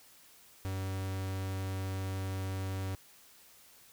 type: tone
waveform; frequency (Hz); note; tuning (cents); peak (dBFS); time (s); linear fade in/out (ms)
45% pulse; 95.4; G2; -47; -34; 0.65-2.95; 0
effects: white hiss -59 dBFS RMS until 3.92 s